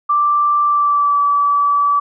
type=tone with pitch glide; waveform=sine; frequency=1174.7 to 1151.2 Hz; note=D6 to D6; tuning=0 to -35 cents; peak=-11 dBFS; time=0.09-2 s; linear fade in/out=10 ms; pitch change=-35 cents; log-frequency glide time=0.64-1.2 s; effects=none